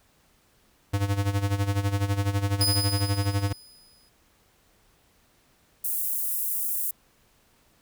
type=tone with tremolo; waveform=square; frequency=100 Hz; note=G2; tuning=35 cents sharp; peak=-21 dBFS; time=0.93-3.53 s; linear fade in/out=10 ms; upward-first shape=sine; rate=12 Hz; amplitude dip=75%
type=tone with exponential decay; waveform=sawtooth; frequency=4996 Hz; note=D#8; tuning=6 cents sharp; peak=-18 dBFS; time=2.61-4.09 s; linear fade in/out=1 ms; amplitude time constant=320 ms
type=high-pass noise; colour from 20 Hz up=pink; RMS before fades=-28 dBFS; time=5.84-6.91 s; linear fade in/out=5 ms; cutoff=11000 Hz; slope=24 dB/octave
effects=pink hiss -63 dBFS RMS until 7.81 s